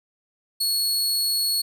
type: tone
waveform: sawtooth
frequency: 4359 Hz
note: C#8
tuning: 30 cents flat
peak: -18 dBFS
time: 0.6-1.62 s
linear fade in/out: 10 ms
effects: none